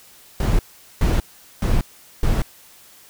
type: noise bursts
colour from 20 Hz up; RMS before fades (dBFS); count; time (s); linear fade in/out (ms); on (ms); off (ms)
brown; -17; 4; 0.4-2.42; 2; 190; 420
effects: white hiss -48 dBFS RMS until 3.09 s